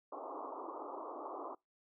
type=band-pass noise; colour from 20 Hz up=white; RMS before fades=-45 dBFS; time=0.12-1.55 s; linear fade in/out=5 ms; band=270 to 1200 Hz; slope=96 dB/octave; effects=noise-tail reverb RT60 0.2 s tail -25 dB re dry